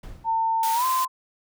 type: noise with exponential decay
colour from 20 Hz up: brown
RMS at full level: -34 dBFS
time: 0.03-0.59 s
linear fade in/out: 5 ms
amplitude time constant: 120 ms
type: tone with pitch glide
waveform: sine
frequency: 900 to 1033.8 Hz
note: A5 to C6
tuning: +39 to -21 cents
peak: -20 dBFS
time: 0.24-1.08 s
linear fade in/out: 50 ms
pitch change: +240 cents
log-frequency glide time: 0.73-0.85 s
type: high-pass noise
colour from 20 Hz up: white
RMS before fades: -32 dBFS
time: 0.63-1.05 s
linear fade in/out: 2 ms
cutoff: 1200 Hz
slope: 48 dB/octave
effects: none